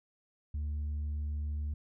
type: tone with tanh clipping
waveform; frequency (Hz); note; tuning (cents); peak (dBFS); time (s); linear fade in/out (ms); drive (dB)
sine; 74.4; D2; +23; -33; 0.54-1.74; 5; 2
effects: none